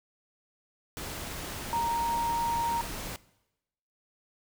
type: tone in noise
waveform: sine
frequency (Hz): 932.3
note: A#5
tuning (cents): 0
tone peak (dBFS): -26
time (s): 1.73-2.81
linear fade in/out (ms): 0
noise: pink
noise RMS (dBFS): -38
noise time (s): 0.97-3.16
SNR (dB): +9
effects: noise-tail reverb RT60 0.9 s tail -20 dB re dry